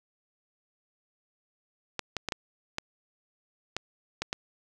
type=clicks; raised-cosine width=0.2 ms; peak=-13 dBFS; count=8; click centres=1.993 / 2.167 / 2.287 / 2.322 / 2.784 / 3.766 / 4.22 / 4.329 s; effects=none